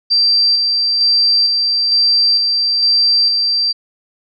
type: tone with tremolo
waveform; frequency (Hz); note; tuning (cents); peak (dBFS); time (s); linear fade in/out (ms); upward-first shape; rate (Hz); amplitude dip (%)
sine; 4699; D8; 0; -9; 0.1-3.73; 20; square; 1.1; 30
effects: none